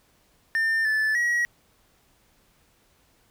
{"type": "tone with pitch steps", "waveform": "triangle", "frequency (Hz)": [1800, 1746, 1910], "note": ["A6", "A6", "A#6"], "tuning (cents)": [39, -14, 42], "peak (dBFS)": -19, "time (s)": [0.55, 1.45], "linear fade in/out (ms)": 0, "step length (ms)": 300, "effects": ["pink hiss -63 dBFS RMS until 3.3 s"]}